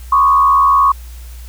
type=tone with frequency modulation; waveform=sine; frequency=1108.7 Hz; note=C#6; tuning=in tune; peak=-7 dBFS; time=0.12-0.92 s; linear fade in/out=5 ms; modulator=78.6 Hz; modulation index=0.78; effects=added 60 Hz sine -29 dBFS peak until 1.48 s + white hiss -43 dBFS RMS until 1.48 s